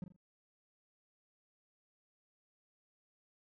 triangle tone with echo, 180 Hz, F#3, 47 cents flat, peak -36 dBFS, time 0.02-0.04 s, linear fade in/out 2 ms, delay 41 ms, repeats 3, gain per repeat -9 dB, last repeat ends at 0.163 s, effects none

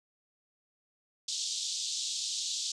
pink band-pass noise, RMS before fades -35 dBFS, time 1.28-2.72 s, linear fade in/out 5 ms, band 3400 to 7800 Hz, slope 48 dB/octave, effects none

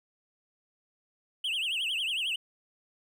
triangle tone with vibrato, 2920 Hz, F#7, 24 cents flat, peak -27 dBFS, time 1.44-2.36 s, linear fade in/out 5 ms, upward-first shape triangle, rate 11 Hz, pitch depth 240 cents each way, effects none

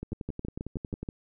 two click trains, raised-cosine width 3 ms, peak -22 / -21 dBFS, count 12 / 7, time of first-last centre 0.03-1.03 / 0.13-1.088 s, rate 11 / 6.26 Hz, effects none

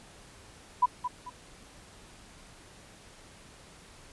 sine tone with echo, 990 Hz, B5, 4 cents sharp, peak -18 dBFS, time 0.82-0.86 s, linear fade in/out 10 ms, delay 220 ms, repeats 2, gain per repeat -10 dB, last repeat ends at 1.3 s, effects pink hiss -53 dBFS RMS until 4.12 s + resampled to 24000 Hz

